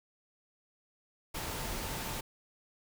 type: tone in noise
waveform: sine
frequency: 896 Hz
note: A5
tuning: 31 cents sharp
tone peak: -49 dBFS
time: 1.34-2.21 s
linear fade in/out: 10 ms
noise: pink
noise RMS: -38 dBFS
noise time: 1.34-2.21 s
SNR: -14 dB
effects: none